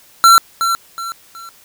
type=tone with echo; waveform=square; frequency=1354 Hz; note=E6; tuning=46 cents sharp; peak=-5 dBFS; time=0.24-0.38 s; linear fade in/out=0 ms; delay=370 ms; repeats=3; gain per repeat=-9 dB; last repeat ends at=1.49 s; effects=white hiss -47 dBFS RMS until 1.64 s